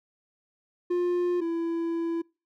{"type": "tone pair in turn", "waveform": "triangle", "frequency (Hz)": [353.6, 334], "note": ["F4", "E4"], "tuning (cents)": [22, 23], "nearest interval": "minor second", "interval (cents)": 99, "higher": "first", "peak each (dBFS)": [-21, -24], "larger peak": "first", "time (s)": [[0.9, 1.41], [1.41, 2.22]], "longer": "second", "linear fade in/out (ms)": 10, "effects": ["noise-tail reverb RT60 0.3 s tail -26 dB re dry"]}